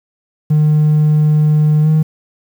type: tone with pitch glide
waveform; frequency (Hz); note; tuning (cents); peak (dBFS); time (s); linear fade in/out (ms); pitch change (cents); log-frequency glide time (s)
triangle; 152 to 156; D#3 to D#3; -40 to +5; -5; 0.5-2.03; 10; +45; 1.82-1.88
effects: tanh soft clip ceiling -3 dBFS + 7-bit